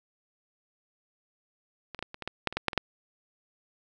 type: clicks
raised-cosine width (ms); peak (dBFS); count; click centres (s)
0.3; -23 / -22 / -17 / -24 / -21 / -16 / -9 / -22 / -12 / -7 / -20 / -7; 12; 1.947 / 1.991 / 2.026 / 2.144 / 2.223 / 2.276 / 2.473 / 2.526 / 2.57 / 2.683 / 2.732 / 2.777
effects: none